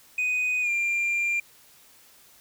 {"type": "tone with pitch glide", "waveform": "sine", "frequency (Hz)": [2493, 2386], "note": ["D#7", "D7"], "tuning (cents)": [3, 27], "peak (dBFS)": -20, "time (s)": [0.18, 1.4], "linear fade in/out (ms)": 5, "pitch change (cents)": -76, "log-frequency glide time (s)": [0.61, 0.7], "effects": ["tanh soft clip ceiling -22 dBFS", "white hiss -55 dBFS RMS until 2.4 s"]}